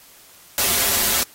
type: noise with comb filter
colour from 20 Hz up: white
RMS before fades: -19 dBFS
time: 0.58-1.23 s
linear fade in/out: 0 ms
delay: 6.4 ms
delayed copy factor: -0.65
effects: white hiss -48 dBFS RMS until 1.34 s + AAC 48 kbps